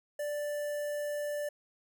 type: tone with notch filter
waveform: square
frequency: 587.3 Hz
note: D5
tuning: in tune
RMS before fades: -35 dBFS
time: 0.19-1.49 s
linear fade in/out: 5 ms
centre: 3800 Hz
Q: 0.62
effects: none

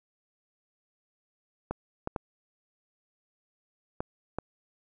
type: clicks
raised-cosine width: 1 ms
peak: -17 dBFS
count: 5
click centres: 1.71 / 2.074 / 2.162 / 4.005 / 4.386 s
effects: none

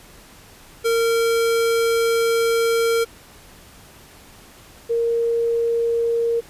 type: tone pair in turn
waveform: square / sine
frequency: 460 / 465.1 Hz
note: A#4 / A#4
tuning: -23 / -4 cents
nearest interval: unison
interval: 19 cents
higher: second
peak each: -17 dBFS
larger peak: neither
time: 0.84-3.05 / 4.89-6.41 s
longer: first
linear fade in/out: 20 ms
effects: pink hiss -46 dBFS RMS until 6.49 s + resampled to 32000 Hz

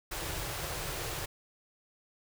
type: band-stop noise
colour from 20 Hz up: pink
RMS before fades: -37 dBFS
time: 0.11-1.26 s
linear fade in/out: 10 ms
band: 180 to 300 Hz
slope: 96 dB/octave
effects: none

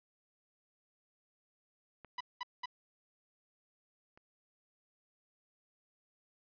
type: clicks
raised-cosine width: 0.5 ms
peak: -36 / -43 dBFS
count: 2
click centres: 2.047 / 4.175 s
type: tone bursts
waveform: sawtooth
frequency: 987.8 Hz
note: B5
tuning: in tune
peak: -33 dBFS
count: 3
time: 2.18-2.658 s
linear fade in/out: 5 ms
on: 26 ms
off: 200 ms
effects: resampled to 11025 Hz + 10-bit

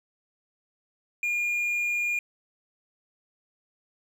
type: tone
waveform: triangle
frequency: 2421 Hz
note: D#7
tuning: 48 cents flat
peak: -23 dBFS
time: 1.23-2.19 s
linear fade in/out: 2 ms
effects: none

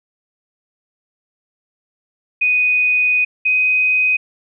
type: tone pair in turn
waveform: sine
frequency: 2489 / 2508 Hz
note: D#7 / D#7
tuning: 0 / +13 cents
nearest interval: unison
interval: 13 cents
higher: second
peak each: -12 dBFS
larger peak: neither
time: 2.41-3.25 / 3.45-4.17 s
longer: first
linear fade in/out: 10 ms
effects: none

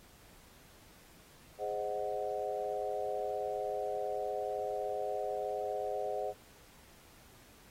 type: chord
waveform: sine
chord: Ab dominant seventh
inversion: none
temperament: equal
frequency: 415.3 / 523.3 / 622.3 / 740 Hz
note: Ab4 / C5 / Eb5 / Gb5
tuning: 0 / 0 / 0 / 0 cents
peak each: -39 / -39 / -39 / -39 dBFS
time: 1.58-6.34 s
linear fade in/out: 50 ms
effects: pink hiss -60 dBFS RMS until 7.7 s + AAC 48 kbps

